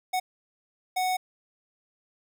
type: tone bursts at uneven times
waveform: square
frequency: 740 Hz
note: F#5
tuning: in tune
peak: -25 dBFS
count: 2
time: 0.13-0.2 / 0.96-1.17 s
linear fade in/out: 10 ms
effects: 11-bit